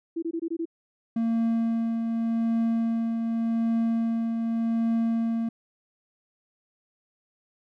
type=tone bursts; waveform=sine; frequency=331.4 Hz; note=E4; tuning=9 cents sharp; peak=-26 dBFS; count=6; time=0.16-0.655 s; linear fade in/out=10 ms; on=65 ms; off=21 ms
type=tone with tremolo; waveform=triangle; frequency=228.6 Hz; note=A#3; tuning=34 cents flat; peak=-19 dBFS; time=1.16-5.49 s; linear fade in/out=5 ms; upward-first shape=triangle; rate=0.86 Hz; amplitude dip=40%
effects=none